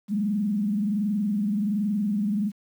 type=tone with frequency modulation; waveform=sine; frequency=206.3 Hz; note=G#3; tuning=11 cents flat; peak=-22 dBFS; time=0.08-2.52 s; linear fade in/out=50 ms; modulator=21.3 Hz; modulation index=0.7; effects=9-bit